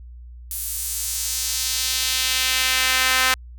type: tone with high-pass filter sweep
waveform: sawtooth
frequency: 258.6 Hz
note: C4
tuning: 20 cents flat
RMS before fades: -22 dBFS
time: 0.51-3.34 s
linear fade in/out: 2 ms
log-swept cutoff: 11000 to 1500 Hz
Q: 1.1
effects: added 60 Hz sine -37 dBFS peak until 3.58 s